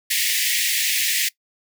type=high-pass noise; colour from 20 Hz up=pink; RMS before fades=-21 dBFS; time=0.1-1.29 s; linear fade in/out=10 ms; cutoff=1800 Hz; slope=96 dB/octave; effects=noise-tail reverb RT60 0.1 s tail -21 dB re dry